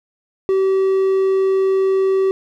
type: tone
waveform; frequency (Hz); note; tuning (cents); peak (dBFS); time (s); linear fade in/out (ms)
triangle; 383.8; G4; -37; -11; 0.49-2.31; 0
effects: none